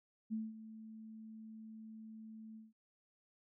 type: tone with ADSR envelope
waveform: sine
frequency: 220 Hz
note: A3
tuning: in tune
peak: -35 dBFS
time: 0.3-2.73 s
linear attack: 29 ms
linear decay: 200 ms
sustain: -14 dB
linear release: 170 ms
effects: none